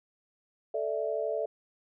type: chord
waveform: sine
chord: A suspended fourth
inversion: none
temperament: equal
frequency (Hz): 440 / 587.3 / 659.3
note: A4 / D5 / E5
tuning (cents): 0 / 0 / 0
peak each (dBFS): -33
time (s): 0.74-1.46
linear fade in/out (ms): 5
effects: none